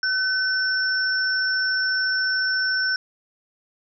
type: tone pair together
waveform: sine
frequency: 1520 / 5417 Hz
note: F#6 / E8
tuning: +46 / +46 cents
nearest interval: octave + minor seventh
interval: 2200 cents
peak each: -21 / -25 dBFS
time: 0.03-2.96 s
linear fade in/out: 2 ms
effects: none